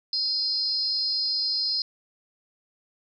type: tone cluster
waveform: sine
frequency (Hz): 4217 / 4835 / 5110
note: C8 / D8 / D#8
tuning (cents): +13 / +50 / +45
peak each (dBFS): -28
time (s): 0.13-1.82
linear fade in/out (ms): 2
effects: none